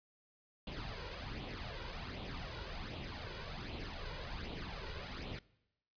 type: noise with flanger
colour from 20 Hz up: pink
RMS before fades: -44 dBFS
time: 0.67-5.39 s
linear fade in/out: 2 ms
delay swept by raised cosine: 0.29 to 2.09 ms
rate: 1.3 Hz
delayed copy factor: +0.6
effects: noise-tail reverb RT60 0.9 s tail -22 dB re dry + resampled to 11025 Hz